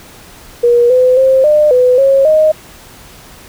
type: tone with pitch steps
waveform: sine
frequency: 478.1 / 507 / 528 / 602 / 501 / 544 / 622 Hz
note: A#4 / B4 / C5 / D5 / B4 / C#5 / D#5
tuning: +44 / +45 / +16 / +43 / +25 / -33 / -1 cents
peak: -5 dBFS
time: 0.63-2.52 s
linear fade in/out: 10 ms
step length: 270 ms
effects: pink hiss -37 dBFS RMS until 3.48 s